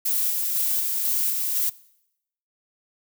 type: noise with tremolo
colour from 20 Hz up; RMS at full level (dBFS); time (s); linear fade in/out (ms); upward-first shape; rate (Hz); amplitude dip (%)
violet; -23; 0.05-1.7; 10; square; 2; 25
effects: noise-tail reverb RT60 0.8 s tail -21 dB re dry